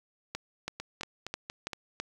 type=two click trains; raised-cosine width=0.2 ms; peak=-17 / -20 dBFS; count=6 / 5; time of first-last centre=0.35-2 / 0.8-1.732 s; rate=3.03 / 4.29 Hz; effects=8-bit